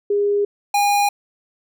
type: tone pair in turn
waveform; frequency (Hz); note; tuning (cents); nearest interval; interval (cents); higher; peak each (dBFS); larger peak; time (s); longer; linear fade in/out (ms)
sine / square; 407.7 / 815.4; G#4 / G#5; -32 / -32; octave; 1200; second; -15; neither; 0.1-0.45 / 0.74-1.09; neither; 5
effects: none

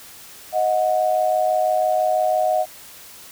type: tone pair together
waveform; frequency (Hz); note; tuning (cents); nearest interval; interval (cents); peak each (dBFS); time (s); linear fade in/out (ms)
sine; 627 / 733; D#5 / F#5; +13 / -16; minor third; 271; -19; 0.52-2.66; 50
effects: white hiss -42 dBFS RMS until 3.31 s

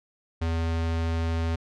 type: tone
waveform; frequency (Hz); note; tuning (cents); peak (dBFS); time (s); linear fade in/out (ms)
square; 82.41; E2; 0; -25; 0.41-1.56; 10
effects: low-pass 5000 Hz 12 dB/octave

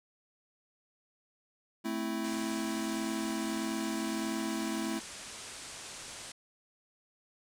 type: chord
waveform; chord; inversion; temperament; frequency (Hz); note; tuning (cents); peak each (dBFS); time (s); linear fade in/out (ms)
square; A minor; none; equal; 220 / 261.6 / 329.6; A3 / C4 / E4; 0 / 0 / 0; -37 / -40 / -37; 1.84-5; 20
type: low-pass noise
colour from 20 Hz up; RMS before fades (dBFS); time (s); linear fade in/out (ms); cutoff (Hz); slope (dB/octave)
white; -46; 2.24-6.32; 5; 9500; 48
effects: none

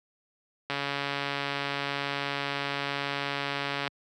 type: click train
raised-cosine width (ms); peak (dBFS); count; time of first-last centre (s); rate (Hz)
0.3; -14; 449; 0.7-3.877; 141
effects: high-pass 100 Hz 12 dB/octave

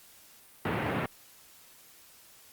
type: band-pass noise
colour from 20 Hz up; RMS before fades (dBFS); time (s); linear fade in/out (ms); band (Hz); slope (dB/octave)
pink; -31; 0.65-1.06; 2; 100 to 2600; 24
effects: white hiss -56 dBFS RMS until 2.52 s + Opus 48 kbps

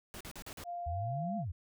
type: noise bursts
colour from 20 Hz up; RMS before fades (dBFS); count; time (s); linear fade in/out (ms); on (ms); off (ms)
pink; -46; 5; 0.14-0.638; 0; 66; 42
type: tone with pitch glide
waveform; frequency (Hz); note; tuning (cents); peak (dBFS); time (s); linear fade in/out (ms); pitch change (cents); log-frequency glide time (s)
sine; 698 to 690.8; F5 to F5; -1 to -19; -37; 0.64-1.45; 50; -18; 0.79-1.17
type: exponential two-way sweep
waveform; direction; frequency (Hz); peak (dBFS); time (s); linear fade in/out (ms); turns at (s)
sine; up then down; 74 to 220 to 74; -35; 0.86-1.52; 10; 1.37
effects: none

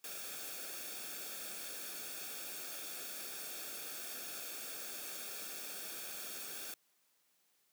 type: noise with comb filter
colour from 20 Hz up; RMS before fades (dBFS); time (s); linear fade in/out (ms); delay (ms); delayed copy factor
white; -45; 0.04-6.74; 2; 1; -0.65
effects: white hiss -75 dBFS RMS until 7.72 s + high-pass 150 Hz 12 dB/octave

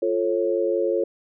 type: chord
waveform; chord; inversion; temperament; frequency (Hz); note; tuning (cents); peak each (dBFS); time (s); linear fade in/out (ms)
sine; F augmented; none; equal with one note detuned; 349.2 / 440 / 545.5; F4 / A4 / C#5; 0 / 0 / -28; -24; 0.02-1.04; 5
effects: none

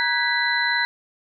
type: tone cluster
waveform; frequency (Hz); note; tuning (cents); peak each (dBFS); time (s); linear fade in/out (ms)
sine; 949 / 1510 / 1653 / 1974 / 4034; A#5 / F#6 / G#6 / B6 / B7; +31 / +35 / -9 / -1 / +36; -27 / -28 / -25 / -23 / -26; 0-0.85; 0
effects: none

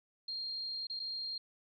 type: tone with dropouts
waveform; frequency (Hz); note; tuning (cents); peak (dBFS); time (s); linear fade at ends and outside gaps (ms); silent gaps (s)
sine; 4212; C8; +11; -37; 0.28-1.38; 5; 0.87-0.898 / 0.994-0.999
effects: none

